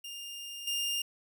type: tone with level steps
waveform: sawtooth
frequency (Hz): 2809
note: F7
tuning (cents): +9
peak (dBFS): -37 / -27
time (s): 0.04-1.02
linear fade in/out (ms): 5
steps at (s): 0.67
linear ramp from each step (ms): 5
effects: none